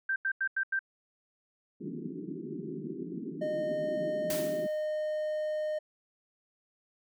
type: tone bursts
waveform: sine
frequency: 1568 Hz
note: G6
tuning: in tune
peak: -27 dBFS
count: 5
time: 0.09-0.792 s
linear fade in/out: 5 ms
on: 70 ms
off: 88 ms
type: band-pass noise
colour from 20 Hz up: white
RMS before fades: -39 dBFS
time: 1.8-4.67 s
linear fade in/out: 5 ms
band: 150 to 400 Hz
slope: 96 dB/octave
type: tone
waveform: triangle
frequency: 613 Hz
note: D#5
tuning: 26 cents flat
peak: -28 dBFS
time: 3.41-5.79 s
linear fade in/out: 10 ms
type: noise with exponential decay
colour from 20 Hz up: white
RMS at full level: -34 dBFS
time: 4.3-4.86 s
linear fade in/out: 2 ms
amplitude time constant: 120 ms
effects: none